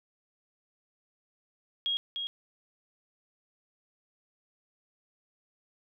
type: tone with echo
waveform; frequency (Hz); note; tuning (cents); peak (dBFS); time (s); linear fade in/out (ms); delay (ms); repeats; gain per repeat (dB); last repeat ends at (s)
sine; 3277; G#7; -24; -27; 1.86-1.97; 0; 300; 1; -5; 2.27
effects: none